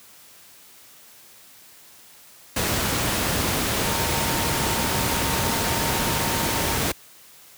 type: tone in noise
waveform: sine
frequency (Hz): 917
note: A#5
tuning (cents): -29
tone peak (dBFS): -31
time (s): 3.84-6.78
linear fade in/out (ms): 5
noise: pink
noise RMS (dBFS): -23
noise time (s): 2.56-6.92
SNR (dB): -11
effects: white hiss -49 dBFS RMS until 7.57 s + high-pass 60 Hz 12 dB/octave